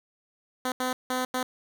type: tone bursts at uneven times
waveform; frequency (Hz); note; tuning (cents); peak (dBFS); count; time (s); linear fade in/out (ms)
10% pulse; 254.6; C4; -47; -18; 4; 0.65-0.72 / 0.8-0.93 / 1.1-1.25 / 1.34-1.43; 2
effects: none